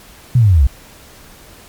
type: linear sweep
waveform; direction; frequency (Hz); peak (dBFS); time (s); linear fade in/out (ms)
sine; down; 129.6 to 58.27; -6; 0.35-0.67; 5
effects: pink hiss -41 dBFS RMS until 1.68 s + MP3 96 kbps